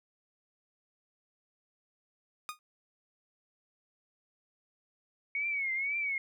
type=tone with exponential decay; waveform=sawtooth; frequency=1231 Hz; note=D#6; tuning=19 cents flat; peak=-29 dBFS; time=2.49-2.59 s; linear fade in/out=0 ms; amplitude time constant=21 ms
type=tone with vibrato; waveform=sine; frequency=2217 Hz; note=C#7; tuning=in tune; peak=-30 dBFS; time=5.35-6.18 s; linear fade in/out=2 ms; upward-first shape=triangle; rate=2 Hz; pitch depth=120 cents each way
effects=none